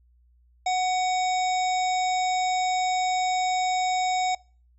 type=harmonic tone with a mistuned harmonic; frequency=750 Hz; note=F#5; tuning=23 cents sharp; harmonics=1 / 3 / 5 / 7 / 9 / 10; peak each=-22 / -32 / -36 / -39 / -41 / -42 dBFS; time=0.66-4.35 s; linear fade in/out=5 ms; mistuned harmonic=1; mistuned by=-30 cents; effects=noise-tail reverb RT60 0.4 s tail -25 dB re dry + added 60 Hz sine -57 dBFS peak until 4.78 s